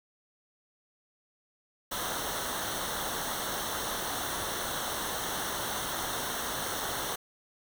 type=noise with comb filter; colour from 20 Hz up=pink; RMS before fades=-34 dBFS; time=1.91-7.16 s; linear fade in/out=10 ms; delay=0.41 ms; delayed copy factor=-0.75; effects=none